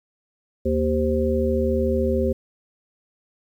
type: harmonic tone with a mistuned harmonic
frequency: 77.78 Hz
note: D#2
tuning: in tune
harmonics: 1 / 3 / 5 / 7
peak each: -24 / -24 / -24 / -24 dBFS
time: 0.65-2.33 s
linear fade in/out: 10 ms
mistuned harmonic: 7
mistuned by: -71 cents
effects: 9-bit